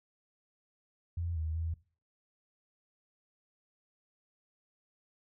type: tone with pitch steps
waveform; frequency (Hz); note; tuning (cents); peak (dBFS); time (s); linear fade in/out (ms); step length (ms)
sine; 85.3 / 79.2 / 82; F2 / D#2 / E2; -40 / +31 / -9; -32; 1.17-1.74; 5; 190
effects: noise-tail reverb RT60 0.4 s tail -20 dB re dry